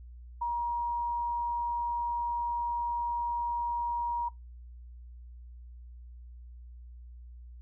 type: tone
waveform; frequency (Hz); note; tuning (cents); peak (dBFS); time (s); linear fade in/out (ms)
sine; 950; A#5; +33; -28; 0.41-4.29; 10
effects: noise-tail reverb RT60 0.2 s tail -22 dB re dry + added 60 Hz sine -45 dBFS peak until 7.61 s